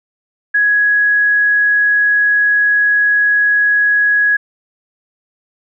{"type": "tone", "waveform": "sine", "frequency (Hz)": 1670, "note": "G#6", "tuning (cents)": 9, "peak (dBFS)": -9, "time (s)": [0.54, 4.37], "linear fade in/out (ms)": 10, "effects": []}